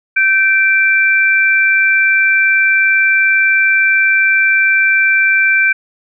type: tone pair together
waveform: sine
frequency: 1549.3 / 2349 Hz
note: G6 / D7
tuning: -21 / 0 cents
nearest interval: perfect fifth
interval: 721 cents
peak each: -11 dBFS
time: 0.16-5.73 s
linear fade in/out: 10 ms
effects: none